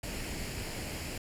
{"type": "noise with comb filter", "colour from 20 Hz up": "pink", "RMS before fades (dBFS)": -38, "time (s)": [0.03, 1.18], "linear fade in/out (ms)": 5, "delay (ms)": 0.41, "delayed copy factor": 0.5, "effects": ["low-pass 12000 Hz 12 dB/octave"]}